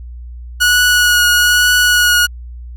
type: tone with vibrato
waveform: sawtooth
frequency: 1459 Hz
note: F#6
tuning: 25 cents flat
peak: -5 dBFS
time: 0.6-2.27 s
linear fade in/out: 20 ms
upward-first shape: triangle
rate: 1.1 Hz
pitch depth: 17 cents each way
effects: added 60 Hz sine -27 dBFS peak until 2.76 s